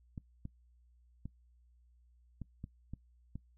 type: clicks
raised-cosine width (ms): 5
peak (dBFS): -30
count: 7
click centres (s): 0.178 / 0.454 / 1.256 / 2.417 / 2.641 / 2.936 / 3.356
effects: noise-tail reverb RT60 0.1 s tail -21 dB re dry + added 60 Hz sine -63 dBFS peak until 3.57 s